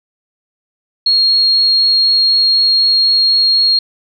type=tone; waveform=sine; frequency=4276 Hz; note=C8; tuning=37 cents sharp; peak=-8 dBFS; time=1.06-3.79 s; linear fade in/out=5 ms; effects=none